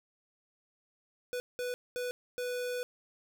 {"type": "tone bursts at uneven times", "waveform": "square", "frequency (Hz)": 493.9, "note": "B4", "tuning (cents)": 0, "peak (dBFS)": -34, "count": 4, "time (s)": [[1.33, 1.4], [1.59, 1.74], [1.96, 2.11], [2.38, 2.83]], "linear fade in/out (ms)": 0, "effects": []}